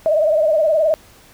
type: tone with vibrato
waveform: sine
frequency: 622.3 Hz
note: D#5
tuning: in tune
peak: -12 dBFS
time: 0.06-0.94 s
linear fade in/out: 0 ms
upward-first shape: triangle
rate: 19 Hz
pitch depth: 110 cents each way
effects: pink hiss -47 dBFS RMS until 1.33 s